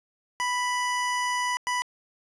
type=tone bursts at uneven times; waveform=25% pulse; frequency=987.8 Hz; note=B5; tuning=in tune; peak=-21 dBFS; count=2; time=0.4-1.57 / 1.67-1.82 s; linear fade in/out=0 ms; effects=resampled to 22050 Hz + 10-bit